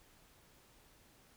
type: silence
effects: pink hiss -65 dBFS RMS until 1.36 s